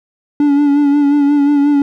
triangle tone with vibrato, 287.2 Hz, D4, 39 cents flat, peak -6 dBFS, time 0.4-1.82 s, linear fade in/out 2 ms, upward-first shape sine, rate 5.6 Hz, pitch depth 37 cents each way, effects none

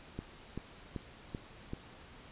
click train, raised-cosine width 3 ms, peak -25 dBFS, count 5, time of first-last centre 0.19-1.734 s, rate 2.59 Hz, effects pink hiss -54 dBFS RMS until 2.31 s + resampled to 8000 Hz

